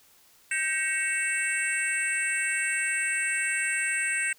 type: tone cluster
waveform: sine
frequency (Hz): 1567 / 1899 / 2217 / 2679 / 8120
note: G6 / A#6 / C#7 / E7 / B8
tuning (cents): -1 / +32 / 0 / +27 / +47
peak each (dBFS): -31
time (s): 0.51-4.33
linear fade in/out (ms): 5
effects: tanh soft clip ceiling -16 dBFS + white hiss -59 dBFS RMS until 4.38 s